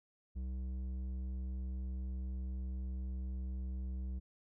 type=tone with low-pass filter; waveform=square; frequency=64 Hz; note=C2; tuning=38 cents flat; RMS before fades=-40 dBFS; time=0.35-4.2 s; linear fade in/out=20 ms; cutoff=200 Hz; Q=0.66; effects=none